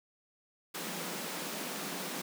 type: high-pass noise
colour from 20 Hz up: pink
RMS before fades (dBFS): -39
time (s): 0.74-2.22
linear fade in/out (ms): 10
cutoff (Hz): 160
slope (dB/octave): 96
effects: none